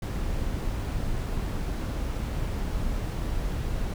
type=noise; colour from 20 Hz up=brown; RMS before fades=-29 dBFS; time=0.02-3.94 s; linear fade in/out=5 ms; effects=none